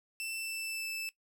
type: tone with pitch glide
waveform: sawtooth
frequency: 2668 to 2637 Hz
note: E7 to E7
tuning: +20 to 0 cents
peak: -33 dBFS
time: 0.2-1.09 s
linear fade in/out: 0 ms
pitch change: -20 cents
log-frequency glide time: 0.38-0.87 s
effects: noise-tail reverb RT60 0.1 s tail -18 dB re dry